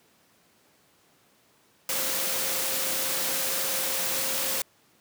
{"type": "tone in noise", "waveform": "sine", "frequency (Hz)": 530, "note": "C5", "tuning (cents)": 22, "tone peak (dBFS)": -39, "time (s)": [1.89, 4.62], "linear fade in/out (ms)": 2, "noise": "white", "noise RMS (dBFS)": -28, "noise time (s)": [1.89, 4.62], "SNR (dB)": -14, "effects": ["pink hiss -62 dBFS RMS until 5 s", "high-pass 150 Hz 12 dB/octave"]}